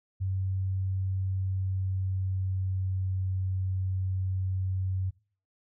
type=tone with pitch glide; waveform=sine; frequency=95 to 94.02 Hz; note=F#2 to F#2; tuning=+46 to +28 cents; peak=-27 dBFS; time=0.2-5.11 s; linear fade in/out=20 ms; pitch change=-18 cents; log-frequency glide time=1.16-3.28 s; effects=noise-tail reverb RT60 0.4 s tail -20 dB re dry